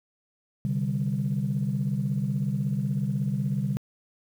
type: chord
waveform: sine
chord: C suspended second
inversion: none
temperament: just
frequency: 130.81 / 147.16 / 196.22 Hz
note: C3 / D3 / G3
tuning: 0 / +4 / +2 cents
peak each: -28 dBFS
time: 0.65-3.77 s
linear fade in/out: 0 ms
effects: tanh soft clip ceiling -17 dBFS + 9-bit